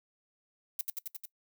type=noise with echo; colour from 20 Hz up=violet; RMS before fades=-32 dBFS; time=0.79-0.81 s; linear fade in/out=2 ms; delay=89 ms; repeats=5; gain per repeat=-2 dB; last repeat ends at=1.255 s; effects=noise-tail reverb RT60 0.1 s tail -20 dB re dry